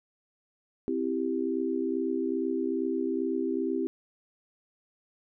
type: chord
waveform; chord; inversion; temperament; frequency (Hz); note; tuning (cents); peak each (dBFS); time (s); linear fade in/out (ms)
sine; C major; none; equal; 261.6 / 329.6 / 392; C4 / E4 / G4; 0 / 0 / 0; -31; 0.88-3.87; 0
effects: none